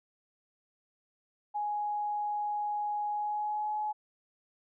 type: tone with pitch glide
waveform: sine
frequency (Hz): 833 to 847.1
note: G#5 to G#5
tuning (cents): +5 to +34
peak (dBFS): -30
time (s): 1.54-3.93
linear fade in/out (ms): 20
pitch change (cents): +29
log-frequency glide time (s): 3.1-3.73
effects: none